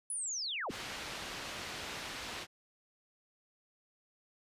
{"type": "linear sweep", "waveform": "sine", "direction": "down", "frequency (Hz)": [10310, 128.3], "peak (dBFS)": -35, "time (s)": [0.1, 0.71], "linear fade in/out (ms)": 2}
{"type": "low-pass noise", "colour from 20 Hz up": "white", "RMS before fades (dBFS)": -43, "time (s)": [0.69, 2.47], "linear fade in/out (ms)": 50, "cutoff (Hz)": 3800, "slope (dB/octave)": 12}
{"effects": ["resampled to 32000 Hz"]}